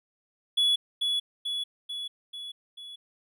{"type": "tone with echo", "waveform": "triangle", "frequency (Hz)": 3397, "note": "G#7", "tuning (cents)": 38, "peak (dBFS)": -19, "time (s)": [0.57, 0.76], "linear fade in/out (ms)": 10, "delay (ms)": 440, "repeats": 5, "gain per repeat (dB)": -4, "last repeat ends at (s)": 2.96, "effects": []}